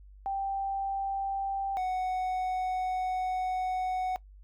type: tone pair in turn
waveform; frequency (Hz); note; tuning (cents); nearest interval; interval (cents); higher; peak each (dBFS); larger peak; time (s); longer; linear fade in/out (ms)
sine / triangle; 784 / 741.5; G5 / F#5; 0 / +4; minor second; 96; first; -29 / -26; second; 0.26-1.77 / 1.77-4.16; second; 0
effects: noise-tail reverb RT60 0.1 s tail -19 dB re dry + added 49 Hz sine -49 dBFS peak until 4.43 s